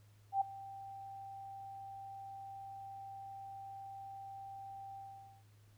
sine tone with ADSR envelope, 784 Hz, G5, in tune, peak -27 dBFS, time 0.32-5.44 s, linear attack 90 ms, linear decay 9 ms, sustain -19 dB, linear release 470 ms, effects added 104 Hz sine -61 dBFS peak until 5.77 s + pink hiss -72 dBFS RMS until 5.77 s

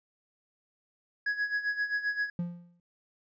triangle tone with tremolo, 1670 Hz, G#6, 9 cents sharp, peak -24 dBFS, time 1.26-2.3 s, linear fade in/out 5 ms, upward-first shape sine, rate 7.6 Hz, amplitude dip 75%
triangle tone with exponential decay, 173.8 Hz, F3, 8 cents flat, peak -25 dBFS, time 2.39-2.8 s, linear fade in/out 2 ms, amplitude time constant 88 ms
effects resampled to 16000 Hz

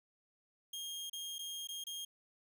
sawtooth tone with dropouts, 3232 Hz, G#7, 48 cents flat, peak -38 dBFS, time 0.73-2.05 s, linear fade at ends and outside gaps 5 ms, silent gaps 1.098-1.13 / 1.384-1.39 / 1.673-1.687 / 1.84-1.867 s, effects none

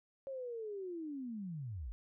sine linear sweep, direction down, 549 to 46 Hz, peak -40 dBFS, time 0.27-1.92 s, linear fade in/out 0 ms, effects none

